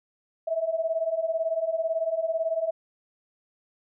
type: beating tone pair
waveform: sine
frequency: 639 / 657 Hz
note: D#5 / E5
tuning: +46 / -6 cents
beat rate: 18 Hz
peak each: -29 / -26 dBFS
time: 0.47-2.71 s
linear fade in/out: 10 ms
effects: none